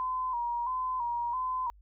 sine tone with vibrato, 985 Hz, B5, 5 cents flat, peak -29 dBFS, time 0-1.7 s, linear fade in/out 0 ms, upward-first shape square, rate 1.5 Hz, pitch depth 63 cents each way, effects added 50 Hz sine -54 dBFS peak until 1.81 s

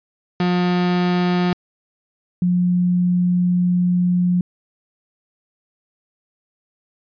35% pulse / sine tone pair in turn, 178.4 / 178.4 Hz, F3 / F3, +37 / +37 cents, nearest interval unison, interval 0 cents, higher neither, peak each -14 dBFS, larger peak neither, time 0.4-1.53 / 2.42-4.41 s, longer second, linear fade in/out 2 ms, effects resampled to 11025 Hz

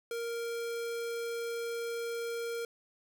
square tone, 466.2 Hz, A#4, in tune, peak -35 dBFS, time 0.11-2.65 s, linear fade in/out 2 ms, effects none

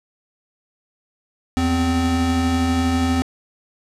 square tone pair together, 82 / 258.3 Hz, E2 / C4, -9 / -22 cents, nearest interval octave + minor sixth, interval 1987 cents, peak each -22 / -19 dBFS, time 1.57-3.22 s, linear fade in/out 0 ms, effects low-pass 9000 Hz 12 dB/octave

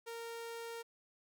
sawtooth tone, 462.7 Hz, A#4, 13 cents flat, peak -39 dBFS, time 0.06-0.83 s, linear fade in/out 20 ms, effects none

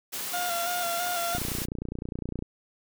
white high-pass noise, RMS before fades -34 dBFS, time 0.12-1.66 s, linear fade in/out 20 ms, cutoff 140 Hz, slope 12 dB/octave
30% pulse tone with vibrato, 698.5 Hz, F5, in tune, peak -26 dBFS, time 0.33-1.38 s, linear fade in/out 10 ms, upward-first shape square, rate 3 Hz, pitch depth 29 cents each way
click train, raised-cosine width 3 ms, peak -20 dBFS, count 33, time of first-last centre 1.35-2.424 s, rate 29.8 Hz
effects none

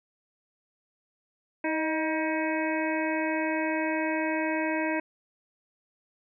harmonic tone with a mistuned harmonic, 317.4 Hz, D#4, 35 cents sharp, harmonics 1 / 2 / 3 / 5 / 6 / 7 / 8, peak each -29 / -32 / -34 / -36 / -37 / -37 / -38 dBFS, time 1.64-5 s, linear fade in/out 5 ms, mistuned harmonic 2, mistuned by -35 cents, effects none

